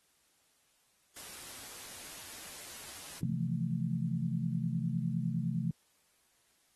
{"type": "noise", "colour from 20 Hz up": "white", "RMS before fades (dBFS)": -47, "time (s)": [1.16, 3.2], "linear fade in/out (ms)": 5}
{"type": "chord", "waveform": "sine", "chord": "F major seventh", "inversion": "second", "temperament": "equal", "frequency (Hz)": [130.81, 164.81, 174.61, 220], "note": ["C3", "E3", "F3", "A3"], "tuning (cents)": [0, 0, 0, 0], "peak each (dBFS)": [-36, -35, -37, -38], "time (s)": [3.23, 5.71], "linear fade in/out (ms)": 2}
{"effects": ["white hiss -71 dBFS RMS until 6.75 s", "AAC 32 kbps"]}